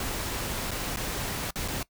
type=noise with dropouts; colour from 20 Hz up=pink; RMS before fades=-32 dBFS; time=0-1.83 s; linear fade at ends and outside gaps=2 ms; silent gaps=0.709-0.714 / 0.961-0.97 / 1.507-1.557 / 1.679-1.683 s; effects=noise-tail reverb RT60 0.1 s tail -20 dB re dry